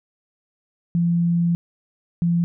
sine tone pair in turn, 171 / 171 Hz, F3 / F3, -36 / -36 cents, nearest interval unison, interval 0 cents, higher neither, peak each -16 dBFS, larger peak neither, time 0.95-1.55 / 2.22-2.44 s, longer first, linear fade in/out 0 ms, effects none

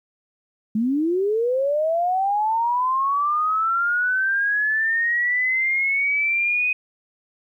sine linear sweep, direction up, 207.7 to 2509 Hz, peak -18 dBFS, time 0.75-6.73 s, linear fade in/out 5 ms, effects 10-bit

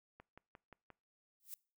click train, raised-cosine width 0.5 ms, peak -39 dBFS, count 5, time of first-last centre 0.2-0.903 s, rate 5.69 Hz
violet noise with exponential growth, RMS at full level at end -43 dBFS, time 1.4-1.54 s, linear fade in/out 0 ms, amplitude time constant 30 ms
effects noise-tail reverb RT60 0.4 s tail -25 dB re dry

